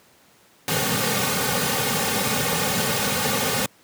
pink noise with comb filter, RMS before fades -22 dBFS, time 0.68-3.66 s, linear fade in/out 2 ms, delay 3 ms, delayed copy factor -1, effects pink hiss -55 dBFS RMS until 3.83 s + high-pass 150 Hz 12 dB/octave

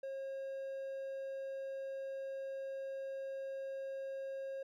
triangle tone, 540 Hz, C#5, 45 cents flat, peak -38 dBFS, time 0.03-4.63 s, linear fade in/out 5 ms, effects none

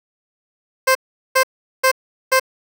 15% pulse tone bursts, 523.3 Hz, C5, in tune, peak -5 dBFS, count 4, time 0.87-2.398 s, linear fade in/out 10 ms, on 82 ms, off 400 ms, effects none

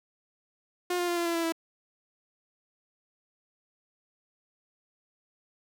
sawtooth tone with pitch steps, 356.7 / 352 / 347.3 / 342.8 / 338.2 / 333.8 / 329.4 Hz, F4 / F4 / F4 / F4 / E4 / E4 / E4, +37 / +14 / -10 / -32 / +44 / +22 / -1 cents, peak -23 dBFS, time 0.9-1.523 s, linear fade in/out 5 ms, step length 89 ms, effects none

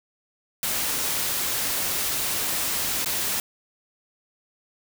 white noise with dropouts, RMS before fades -26 dBFS, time 0.63-3.4 s, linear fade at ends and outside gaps 1 ms, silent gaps 3.046-3.059 s, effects none

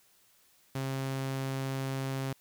sawtooth tone, 134.2 Hz, C3, 44 cents sharp, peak -28 dBFS, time 0.75-2.33 s, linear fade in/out 5 ms, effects white hiss -65 dBFS RMS until 2.4 s

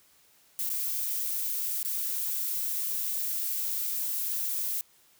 violet noise with dropouts, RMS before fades -31 dBFS, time 0.59-4.81 s, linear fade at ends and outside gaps 0 ms, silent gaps 0.692-0.7 / 1.829-1.849 s, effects white hiss -62 dBFS RMS until 5.19 s

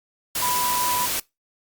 sine tone in noise, 987.8 Hz, B5, in tune, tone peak -23 dBFS, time 0.42-1.06 s, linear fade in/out 5 ms, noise white, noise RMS -25 dBFS, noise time 0.35-1.2 s, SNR -1 dB, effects noise-tail reverb RT60 0.2 s tail -23 dB re dry + Opus 48 kbps

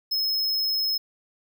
square tone, 5170 Hz, E8, 34 cents flat, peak -23 dBFS, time 0.11-0.98 s, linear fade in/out 10 ms, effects none

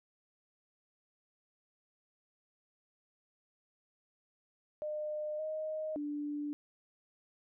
sine tone with pitch steps, 606 / 623 / 293.3 Hz, D#5 / D#5 / D4, -46 / +2 / -2 cents, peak -35 dBFS, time 4.82-6.53 s, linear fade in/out 0 ms, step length 570 ms, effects none

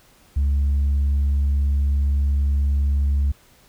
sine tone, 70.3 Hz, C#2, 25 cents sharp, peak -14 dBFS, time 0.36-3.32 s, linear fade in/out 10 ms, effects tanh soft clip ceiling -15 dBFS + pink hiss -54 dBFS RMS until 3.68 s

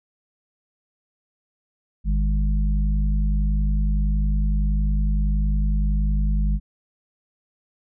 harmonic tone, 50.8 Hz, G#1, 38 cents flat, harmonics 1 / 3 / 4, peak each -18 / -28 / -30 dBFS, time 2.04-6.6 s, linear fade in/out 50 ms, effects none

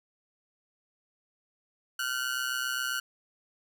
sawtooth ring-modulated tone, 1462 Hz, F#6, 21 cents flat, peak -23 dBFS, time 1.99-3 s, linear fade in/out 5 ms, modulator 63.7 Hz, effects none

